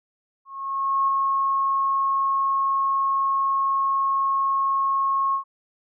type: tone with ADSR envelope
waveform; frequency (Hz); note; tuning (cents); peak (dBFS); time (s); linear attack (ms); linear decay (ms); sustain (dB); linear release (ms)
sine; 1089; C#6; -31; -17; 0.45-5.44; 630; 6; -2; 100
effects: none